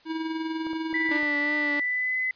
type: tone with tremolo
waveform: square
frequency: 321.5 Hz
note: E4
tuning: 43 cents flat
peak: -27 dBFS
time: 0.05-1.21 s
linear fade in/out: 50 ms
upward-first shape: sine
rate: 20 Hz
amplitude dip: 45%
type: clicks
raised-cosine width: 1 ms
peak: -29 dBFS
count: 5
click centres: 0.668 / 0.732 / 0.929 / 1.091 / 1.231 s
type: tone with pitch glide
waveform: sine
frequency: 1975.5 to 2023 Hz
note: B6 to B6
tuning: 0 to +41 cents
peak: -24 dBFS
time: 0.94-2.31 s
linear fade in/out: 2 ms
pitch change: +41 cents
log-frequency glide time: 1.77-2.18 s
type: tone with vibrato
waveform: sawtooth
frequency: 295.4 Hz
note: D4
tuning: 10 cents sharp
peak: -25 dBFS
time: 1.11-1.8 s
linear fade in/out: 5 ms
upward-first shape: triangle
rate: 2.8 Hz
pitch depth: 28 cents each way
effects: white hiss -58 dBFS RMS until 2.35 s + resampled to 11025 Hz